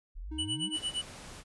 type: exponential sweep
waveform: sine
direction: up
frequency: 34 to 217.3 Hz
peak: -38 dBFS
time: 0.15-0.7 s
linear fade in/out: 20 ms
type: tone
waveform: triangle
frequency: 311.1 Hz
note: D#4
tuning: in tune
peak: -36 dBFS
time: 0.31-0.77 s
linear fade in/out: 10 ms
type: tone with tremolo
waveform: square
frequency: 2960 Hz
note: F#7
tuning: in tune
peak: -30 dBFS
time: 0.38-1.02 s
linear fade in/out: 10 ms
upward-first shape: sine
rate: 8.7 Hz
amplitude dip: 95%
type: noise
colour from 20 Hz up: pink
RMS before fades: -47 dBFS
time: 0.72-1.44 s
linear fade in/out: 50 ms
effects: resampled to 24000 Hz